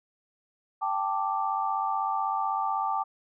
sine chord, G suspended second, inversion none, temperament equal, 784 / 880 / 1174.7 Hz, G5 / A5 / D6, 0 / 0 / 0 cents, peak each -30 dBFS, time 0.81-3.04 s, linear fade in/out 20 ms, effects none

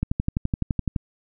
click train, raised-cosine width 5 ms, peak -10 dBFS, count 12, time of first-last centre 0.03-0.962 s, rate 11.8 Hz, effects none

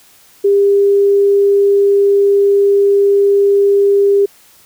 sine tone, 400.5 Hz, G4, 37 cents sharp, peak -7 dBFS, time 0.44-4.26 s, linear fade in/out 10 ms, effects white hiss -46 dBFS RMS until 4.65 s

